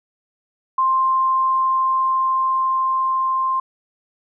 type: tone with level ramp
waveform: sine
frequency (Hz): 1051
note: C6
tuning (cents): +7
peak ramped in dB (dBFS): -14 to -17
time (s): 0.78-3.6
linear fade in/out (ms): 5
effects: none